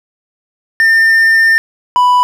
triangle tone pair in turn, 1804 / 989.9 Hz, A6 / B5, +43 / +4 cents, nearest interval minor seventh, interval 1039 cents, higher first, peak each -4 dBFS, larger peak neither, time 0.8-1.58 / 1.96-2.23 s, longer first, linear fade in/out 0 ms, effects none

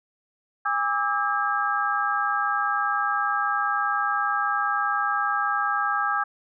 sine tone cluster, 816 / 1173 / 1293 / 1616 Hz, G#5 / D6 / E6 / G#6, -31 / -2 / -34 / -48 cents, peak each -28 / -28 / -26 / -27 dBFS, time 0.65-6.24 s, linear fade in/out 10 ms, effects none

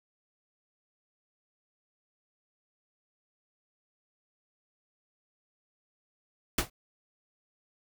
pink noise with exponential decay, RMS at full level -21 dBFS, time 6.58-6.7 s, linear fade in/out 5 ms, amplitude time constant 25 ms, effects none

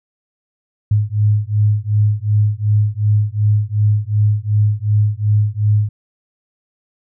sine beating tone pair, 103.83 / 106.53 Hz, G#2 / G#2, 0 / +45 cents, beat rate 2.7 Hz, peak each -15 / -15 dBFS, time 0.91-5.89 s, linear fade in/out 5 ms, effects none

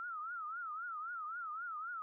sine tone with vibrato, 1324 Hz, E6, 7 cents sharp, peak -40 dBFS, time 0-2.02 s, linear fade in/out 0 ms, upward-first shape triangle, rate 3.8 Hz, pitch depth 180 cents each way, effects none

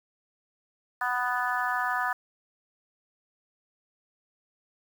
harmonic tone, 247.7 Hz, B3, 5 cents sharp, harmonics 3 / 4 / 5 / 6 / 7, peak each -32 / -32 / -32 / -32 / -32 dBFS, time 1.01-2.13 s, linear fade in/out 5 ms, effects 8-bit

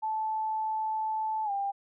sine tone with pitch glide, 873 to 795.9 Hz, A5 to G5, -14 to +26 cents, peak -28 dBFS, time 0.02-1.72 s, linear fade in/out 20 ms, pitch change -160 cents, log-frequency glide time 1.44-1.51 s, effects none

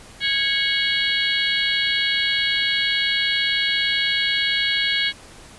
harmonic tone with a mistuned harmonic, 551 Hz, C#5, 11 cents flat, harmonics 3 / 4 / 5 / 6 / 7 / 8, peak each -25 / -24 / -28 / -24 / -26 / -29 dBFS, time 0.2-5.13 s, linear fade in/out 50 ms, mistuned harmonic 5, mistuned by +89 cents, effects pink hiss -44 dBFS RMS until 5.58 s + resampled to 24000 Hz

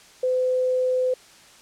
sine tone, 509 Hz, C5, 48 cents flat, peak -19 dBFS, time 0.23-1.14 s, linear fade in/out 5 ms, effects white hiss -50 dBFS RMS until 1.61 s + low-pass 8000 Hz 12 dB/octave

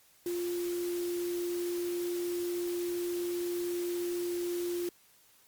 sine tone in noise, 350.2 Hz, F4, 5 cents sharp, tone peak -31 dBFS, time 0.26-4.89 s, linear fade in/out 2 ms, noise white, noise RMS -45 dBFS, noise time 0.26-4.89 s, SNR +11 dB, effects white hiss -63 dBFS RMS until 5.47 s + Opus 48 kbps

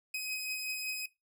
sawtooth beating tone pair, 2523 / 2528.3 Hz, D#7 / D#7, +23 / +27 cents, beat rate 5.3 Hz, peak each -32 / -40 dBFS, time 0.14-1.06 s, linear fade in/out 5 ms, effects noise-tail reverb RT60 0.2 s tail -19 dB re dry

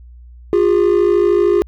triangle tone pair together, 352.9 / 406.1 Hz, F4 / G#4, +18 / -39 cents, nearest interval major second, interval 243 cents, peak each -10 dBFS, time 0.53-1.62 s, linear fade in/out 0 ms, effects tanh soft clip ceiling -4 dBFS + added 60 Hz sine -36 dBFS peak until 1.67 s

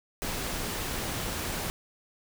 pink noise, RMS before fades -33 dBFS, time 0.22-1.7 s, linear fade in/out 0 ms, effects none

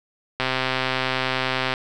click train, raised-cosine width 0.3 ms, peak -6 dBFS, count 175, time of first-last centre 0.4-1.738 s, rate 130 Hz, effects none

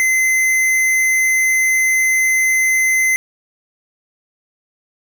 square tone, 2056 Hz, C7, 31 cents flat, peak -13 dBFS, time 0-3.16 s, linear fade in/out 0 ms, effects none

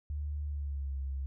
sine tone with pitch glide, 73.42 to 67.72 Hz, D2 to C#2, 0 to -40 cents, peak -33 dBFS, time 0.1-1.26 s, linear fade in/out 0 ms, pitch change -140 cents, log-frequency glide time 0.45-0.97 s, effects none

